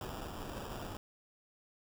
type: noise with sample-and-hold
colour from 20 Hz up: pink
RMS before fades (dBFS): -43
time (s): 0.01-0.97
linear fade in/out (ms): 2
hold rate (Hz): 2100
effects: none